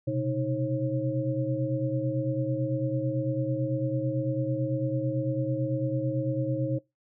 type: tone cluster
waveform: sine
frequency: 124.6 / 133.6 / 313.7 / 540 Hz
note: B2 / C3 / D#4 / C#5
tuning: +16 / +36 / +14 / -45 cents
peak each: -31 dBFS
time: 0.07-6.79 s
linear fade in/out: 10 ms
effects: noise-tail reverb RT60 0.2 s tail -22 dB re dry